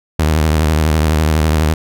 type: tone with vibrato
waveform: sawtooth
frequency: 77.78 Hz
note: D#2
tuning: in tune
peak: -7 dBFS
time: 0.19-1.74 s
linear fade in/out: 5 ms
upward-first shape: triangle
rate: 12 Hz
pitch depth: 99 cents each way
effects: none